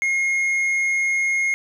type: tone with tanh clipping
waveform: triangle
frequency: 2148 Hz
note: C7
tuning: 45 cents sharp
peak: -19 dBFS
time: 0.02-1.54 s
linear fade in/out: 0 ms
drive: 9 dB
effects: none